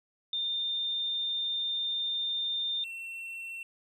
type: tone pair in turn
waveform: sine / triangle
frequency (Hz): 3613 / 2707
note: A7 / E7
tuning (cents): +45 / +45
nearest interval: perfect fourth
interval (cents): 500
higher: first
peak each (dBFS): -29 / -36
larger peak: first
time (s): 0.33-2.84 / 2.84-3.63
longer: first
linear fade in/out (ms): 2
effects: none